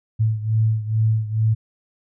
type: beating tone pair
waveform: sine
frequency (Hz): 109.5 / 111.8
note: A2 / A2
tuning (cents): -8 / +28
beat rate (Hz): 2.3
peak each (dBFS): -18 / -22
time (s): 0.19-1.55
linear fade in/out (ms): 20
effects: none